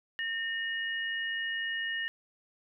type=tone pair together; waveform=sine; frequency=1826 / 2890 Hz; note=A#6 / F#7; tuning=-36 / -41 cents; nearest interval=minor sixth; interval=795 cents; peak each=-32 / -37 dBFS; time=0.19-2.08 s; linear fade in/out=0 ms; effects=none